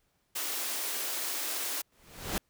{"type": "high-pass noise", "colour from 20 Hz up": "white", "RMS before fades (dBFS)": -34, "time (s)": [0.35, 1.82], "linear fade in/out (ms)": 10, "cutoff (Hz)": 260, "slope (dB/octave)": 48}
{"type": "noise with exponential growth", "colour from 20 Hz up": "pink", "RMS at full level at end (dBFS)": -29, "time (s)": [1.92, 2.38], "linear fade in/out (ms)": 1, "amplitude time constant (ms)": 99}
{"effects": ["pink hiss -74 dBFS RMS until 2.49 s"]}